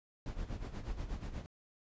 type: noise with tremolo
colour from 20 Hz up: brown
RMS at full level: -38 dBFS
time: 0.26-1.46 s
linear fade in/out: 0 ms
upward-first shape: sine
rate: 8.3 Hz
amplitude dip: 70%
effects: resampled to 16000 Hz